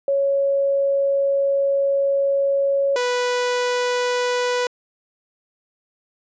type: tone pair in turn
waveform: sine / sawtooth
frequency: 554.4 / 492.8 Hz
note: C#5 / B4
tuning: 0 / -4 cents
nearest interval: major second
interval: 204 cents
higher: first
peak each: -16 / -15 dBFS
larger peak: second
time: 0.08-2.96 / 2.96-4.67 s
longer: first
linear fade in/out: 2 ms
effects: resampled to 16000 Hz